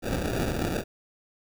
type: noise with sample-and-hold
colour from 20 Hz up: blue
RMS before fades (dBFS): -28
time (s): 0.02-0.84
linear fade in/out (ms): 50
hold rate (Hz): 1050
effects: none